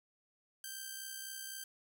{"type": "tone with amplitude modulation", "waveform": "5% pulse", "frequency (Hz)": 1568, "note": "G6", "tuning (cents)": 0, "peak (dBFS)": -30, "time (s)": [0.64, 1.64], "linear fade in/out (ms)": 2, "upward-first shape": "sine", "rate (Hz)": 63.9, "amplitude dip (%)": 45, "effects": []}